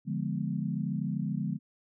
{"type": "chord", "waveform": "sine", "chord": "D diminished seventh", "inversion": "none", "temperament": "equal", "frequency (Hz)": [146.83, 174.61, 207.7, 246.9], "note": ["D3", "F3", "Ab3", "Cb4"], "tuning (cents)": [0, 0, 0, 0], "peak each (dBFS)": [-34, -34, -34, -38], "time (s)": [0.05, 1.59], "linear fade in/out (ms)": 50, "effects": []}